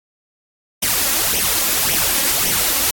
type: noise with flanger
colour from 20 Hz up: white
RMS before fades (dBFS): -17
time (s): 0.82-2.91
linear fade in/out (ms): 10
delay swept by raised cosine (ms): 0.33 to 3.73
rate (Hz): 1.8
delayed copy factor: +0.65
effects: AAC 64 kbps